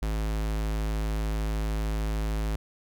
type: tone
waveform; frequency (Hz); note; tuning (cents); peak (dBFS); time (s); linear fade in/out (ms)
square; 53.3; G#1; +46; -27; 0.02-2.56; 5
effects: none